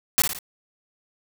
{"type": "noise with echo", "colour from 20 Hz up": "white", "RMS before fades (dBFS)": -18, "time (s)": [0.18, 0.22], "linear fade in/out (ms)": 0, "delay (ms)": 56, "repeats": 3, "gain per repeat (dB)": -6, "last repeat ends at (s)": 0.388, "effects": []}